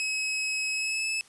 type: tone with pitch glide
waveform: sawtooth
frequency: 2560 to 2606 Hz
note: D#7 to E7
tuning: +49 to -20 cents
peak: -24 dBFS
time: 0-1.21 s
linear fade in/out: 0 ms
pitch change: +31 cents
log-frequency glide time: 0.72-1.07 s
effects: white hiss -56 dBFS RMS until 1.28 s + resampled to 24000 Hz